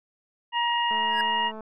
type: harmonic tone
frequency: 948 Hz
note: A#5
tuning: 29 cents sharp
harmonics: 1 / 2 / 3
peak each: -24 / -30 / -28 dBFS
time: 0.52-1.52 s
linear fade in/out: 50 ms
type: click train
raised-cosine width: 1 ms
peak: -27 dBFS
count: 153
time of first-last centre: 0.91-1.607 s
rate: 218 Hz
type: tone with exponential growth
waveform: triangle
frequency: 1661.2 Hz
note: G#6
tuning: in tune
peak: -22 dBFS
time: 1.05-1.21 s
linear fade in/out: 1 ms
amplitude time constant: 33 ms
effects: none